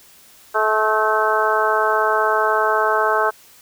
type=harmonic tone with a mistuned harmonic; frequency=216.2 Hz; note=A3; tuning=30 cents flat; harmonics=2 / 3 / 4 / 5 / 6 / 7; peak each=-22 / -22 / -22 / -22 / -22 / -22 dBFS; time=0.54-3.31 s; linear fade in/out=20 ms; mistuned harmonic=7; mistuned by=+27 cents; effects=white hiss -48 dBFS RMS until 3.61 s